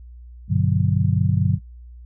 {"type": "chord", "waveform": "sine", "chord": "G major seventh", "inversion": "none", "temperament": "just", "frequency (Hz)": [98, 122.5, 147, 183.75], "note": ["G2", "B2", "D3", "F#3"], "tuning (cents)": [0, -14, 2, -12], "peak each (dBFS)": [-20, -23, -21, -23], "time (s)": [0.48, 1.59], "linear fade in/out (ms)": 50, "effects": ["noise-tail reverb RT60 0.1 s tail -18 dB re dry", "added 60 Hz sine -38 dBFS peak until 2.05 s"]}